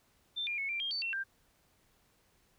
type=tone with pitch steps; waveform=sine; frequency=3567 / 2401 / 2199 / 2361 / 3217 / 4533 / 2712 / 1582 Hz; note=A7 / D7 / C#7 / D7 / G7 / C#8 / E7 / G6; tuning=+23 / +38 / -14 / +9 / +44 / +38 / +49 / +15 cents; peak=-33 dBFS; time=0.36-1.24 s; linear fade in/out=20 ms; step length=110 ms; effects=pink hiss -70 dBFS RMS until 2.58 s

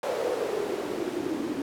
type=noise with band-pass filter sweep; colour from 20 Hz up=white; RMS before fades=-30 dBFS; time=0.03-1.62 s; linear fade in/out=2 ms; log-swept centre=530 to 280 Hz; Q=5.1; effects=none

